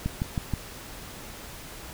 click train, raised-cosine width 5 ms, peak -14 dBFS, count 4, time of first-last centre 0.06-0.537 s, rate 6.29 Hz, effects pink hiss -42 dBFS RMS until 1.93 s

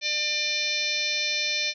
harmonic tone, 598 Hz, D5, 31 cents sharp, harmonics 1 / 3 / 4 / 5 / 6 / 7 / 8 / 9 / 10, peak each -40 / -38 / -28 / -39 / -31 / -31 / -39 / -33 / -36 dBFS, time 0.01-1.74 s, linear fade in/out 50 ms, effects none

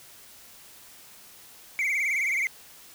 triangle tone with vibrato, 2186 Hz, C#7, 25 cents flat, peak -22 dBFS, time 1.79-2.47 s, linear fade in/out 0 ms, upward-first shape triangle, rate 19 Hz, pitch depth 140 cents each way, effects white hiss -50 dBFS RMS until 2.94 s

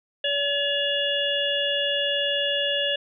harmonic tone, 569 Hz, C#5, 45 cents sharp, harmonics 1 / 3 / 5 / 6, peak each -27 / -30 / -25 / -29 dBFS, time 0.24-2.96 s, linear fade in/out 5 ms, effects none

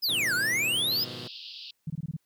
square exponential two-way sweep, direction down then up, 5260 to 1401 to 5260 Hz, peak -25 dBFS, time 0.02-1.05 s, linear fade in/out 20 ms, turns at 0.34 s
15% pulse chord, F half-diminished seventh, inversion first, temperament equal, 103.83 / 123.47 / 155.56 / 174.61 Hz, Ab2 / Cb3 / Eb3 / F3, 0 / 0 / 0 / 0 cents, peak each -40 / -35 / -40 / -41 dBFS, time 0.08-1.28 s, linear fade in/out 10 ms
white band-pass noise, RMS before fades -43 dBFS, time 0.91-1.71 s, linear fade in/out 5 ms, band 2700 to 5000 Hz, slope 96 dB/octave
sine tone bursts, 156.7 Hz, D#3, 13 cents sharp, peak -29 dBFS, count 6, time 1.87-2.166 s, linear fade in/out 5 ms, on 31 ms, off 22 ms
effects white hiss -75 dBFS RMS until 2.25 s

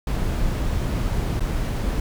brown noise with dropouts, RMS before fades -23 dBFS, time 0.07-2 s, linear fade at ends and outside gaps 2 ms, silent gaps 1.396-1.405 s, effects none

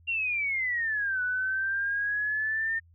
sine exponential two-way sweep, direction down then up, 2788 to 1480 to 1820 Hz, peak -26 dBFS, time 0.07-2.8 s, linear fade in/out 20 ms, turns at 1.22 s, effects added 84 Hz sine -55 dBFS peak until 2.94 s

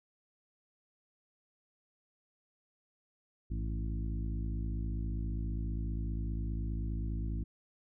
harmonic tone with a mistuned harmonic, 55 Hz, A1, in tune, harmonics 1 / 2 / 3 / 4 / 5 / 6, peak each -34 / -40 / -44 / -46 / -48 / -50 dBFS, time 3.5-7.44 s, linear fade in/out 10 ms, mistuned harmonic 2, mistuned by -85 cents, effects none

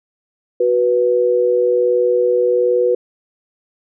sine tone pair together, 369.6 / 490.8 Hz, F#4 / B4, -2 / -11 cents, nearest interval perfect fourth, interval 491 cents, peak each -17 / -13 dBFS, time 0.6-2.95 s, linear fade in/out 5 ms, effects none

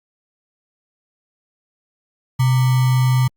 sine tone with sample-and-hold, 127.6 Hz, C3, 43 cents flat, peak -12 dBFS, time 2.39-3.28 s, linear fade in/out 10 ms, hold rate 1050 Hz, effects Opus 48 kbps

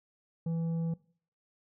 sine tone with tanh clipping, 165.4 Hz, E3, 6 cents sharp, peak -31 dBFS, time 0.46-0.94 s, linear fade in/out 5 ms, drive 7 dB, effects noise-tail reverb RT60 0.5 s tail -21 dB re dry

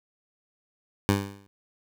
15% pulse tone with exponential decay, 99.5 Hz, G2, 26 cents sharp, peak -11 dBFS, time 1.09-1.47 s, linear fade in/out 0 ms, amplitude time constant 82 ms, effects none

